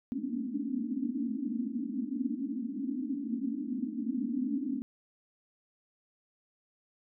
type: band-pass noise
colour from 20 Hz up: white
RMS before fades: -34 dBFS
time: 0.12-4.82 s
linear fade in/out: 0 ms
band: 220 to 290 Hz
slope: 96 dB/octave
effects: none